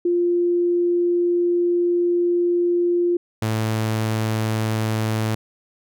sine / sawtooth tone pair in turn, 349.2 / 109.99 Hz, F4 / A2, 0 / 0 cents, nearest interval octave + minor sixth, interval 2000 cents, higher first, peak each -16 dBFS, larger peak neither, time 0.05-3.17 / 3.42-5.35 s, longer first, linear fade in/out 5 ms, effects none

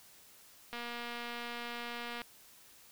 click train, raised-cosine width 0.3 ms, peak -26 dBFS, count 355, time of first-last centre 0.73-2.217 s, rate 238 Hz, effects white hiss -59 dBFS RMS until 2.91 s

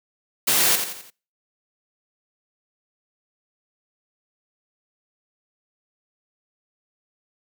white noise with echo, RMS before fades -19 dBFS, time 0.47-0.76 s, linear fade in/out 10 ms, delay 86 ms, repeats 4, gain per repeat -7 dB, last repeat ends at 1.104 s, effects noise-tail reverb RT60 0.4 s tail -26 dB re dry + high-pass 150 Hz 12 dB/octave

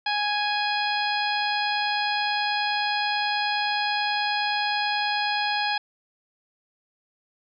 harmonic tone, 830.6 Hz, G#5, in tune, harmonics 1 / 2 / 3 / 4 / 5 / 6, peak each -26 / -29 / -31 / -32 / -33 / -34 dBFS, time 0.06-5.78 s, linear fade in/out 5 ms, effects none

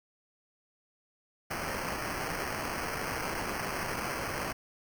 blue noise with sample-and-hold, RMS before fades -35 dBFS, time 1.5-4.53 s, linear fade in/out 10 ms, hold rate 3675 Hz, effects none

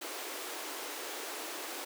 pink high-pass noise, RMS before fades -41 dBFS, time 0.01-1.85 s, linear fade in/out 10 ms, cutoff 300 Hz, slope 48 dB/octave, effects none

